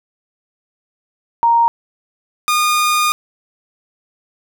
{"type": "tone pair in turn", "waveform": ["sine", "sawtooth"], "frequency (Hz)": [932.3, 1221], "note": ["A#5", "D#6"], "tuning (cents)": [0, -33], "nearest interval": "perfect fourth", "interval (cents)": 467, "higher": "second", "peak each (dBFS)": -9, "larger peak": "neither", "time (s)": [[1.43, 1.68], [2.48, 3.12]], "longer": "second", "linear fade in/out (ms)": 0, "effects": []}